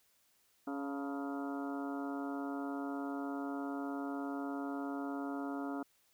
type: harmonic tone with a mistuned harmonic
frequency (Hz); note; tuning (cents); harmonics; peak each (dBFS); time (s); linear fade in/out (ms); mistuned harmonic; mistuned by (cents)
140; C#3; +18; 2 / 3 / 4 / 5 / 6 / 7 / 8 / 9 / 10; -38 / -48 / -51 / -46 / -52 / -52 / -57 / -50 / -52; 0.67-5.83; 5; 6; +87
effects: white hiss -72 dBFS RMS until 6.13 s